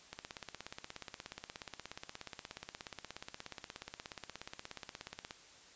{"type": "click train", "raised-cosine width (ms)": 0.2, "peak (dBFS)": -26, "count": 88, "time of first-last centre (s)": [0.13, 5.309], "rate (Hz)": 16.8, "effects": ["white hiss -59 dBFS RMS until 5.75 s", "resampled to 16000 Hz"]}